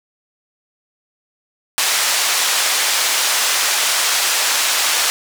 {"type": "band-pass noise", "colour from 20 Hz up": "white", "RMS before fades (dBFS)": -17, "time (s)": [1.78, 5.1], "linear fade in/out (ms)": 0, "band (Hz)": [720, 7600], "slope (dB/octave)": 12, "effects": []}